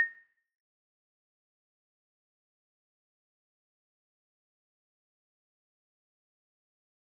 sine tone with exponential decay, 1843 Hz, A#6, 20 cents flat, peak -18 dBFS, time 0-0.15 s, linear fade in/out 0 ms, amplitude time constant 31 ms, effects noise-tail reverb RT60 0.6 s tail -17 dB re dry

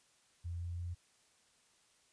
sine tone with pitch steps, 85.9 / 86.55 / 87.2 Hz, F2 / F2 / F2, -28 / -15 / -2 cents, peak -38 dBFS, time 0.44-0.95 s, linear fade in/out 20 ms, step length 170 ms, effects white hiss -70 dBFS RMS until 2.12 s + resampled to 22050 Hz

